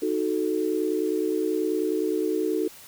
sine chord, D# diminished, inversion none, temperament equal, 311.1 / 370 / 440 Hz, D#4 / F#4 / A4, 0 / 0 / 0 cents, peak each -27 dBFS, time 0.02-2.68 s, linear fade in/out 5 ms, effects white hiss -47 dBFS RMS until 2.87 s

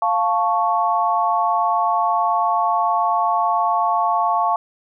sine chord, F augmented, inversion none, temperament equal, 698.5 / 880 / 1108.7 Hz, F5 / A5 / C#6, 0 / 0 / 0 cents, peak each -20 dBFS, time 0.02-4.56 s, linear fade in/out 2 ms, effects none

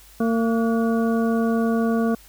harmonic tone with a mistuned harmonic, 228 Hz, A#3, 38 cents flat, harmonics 1 / 2 / 3 / 5 / 6, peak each -19 / -25 / -29 / -33 / -35 dBFS, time 0.2-2.15 s, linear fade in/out 5 ms, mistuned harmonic 6, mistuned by +100 cents, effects added 50 Hz sine -50 dBFS peak until 2.28 s + white hiss -50 dBFS RMS until 2.28 s

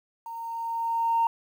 sine tone with level ramp, 920 Hz, A#5, 23 cents flat, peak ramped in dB -35 to -18 dBFS, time 0.26-1.27 s, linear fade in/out 2 ms, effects tanh soft clip ceiling -16 dBFS + 9-bit

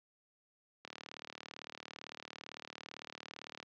click train, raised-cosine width 0.2 ms, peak -27 dBFS, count 106, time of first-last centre 0.85-3.628 s, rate 37.8 Hz, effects high-pass 200 Hz 12 dB/octave + low-pass 5000 Hz 12 dB/octave

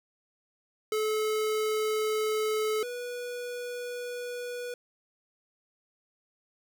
square tone pair in turn, 431.8 / 488.3 Hz, A4 / B4, -33 / -20 cents, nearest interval major second, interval 213 cents, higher second, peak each -27 / -35 dBFS, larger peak first, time 0.92-2.83 / 2.83-4.74 s, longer neither, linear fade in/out 2 ms, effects 11-bit

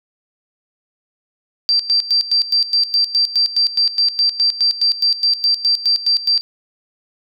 sine tone with tremolo, 4699 Hz, D8, in tune, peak -11 dBFS, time 1.69-6.41 s, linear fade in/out 0 ms, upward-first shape square, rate 4.8 Hz, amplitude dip 80%, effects none

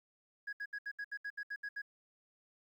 sine tone bursts, 1661.2 Hz, G#6, in tune, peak -36 dBFS, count 11, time 0.47-1.819 s, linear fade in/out 10 ms, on 59 ms, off 70 ms, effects tanh soft clip ceiling -37 dBFS + 12-bit

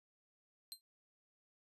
sawtooth tone with exponential decay, 4144 Hz, C8, 17 cents flat, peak -38 dBFS, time 0.72-0.81 s, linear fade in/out 0 ms, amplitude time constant 18 ms, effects noise-tail reverb RT60 0.1 s tail -20 dB re dry + resampled to 32000 Hz

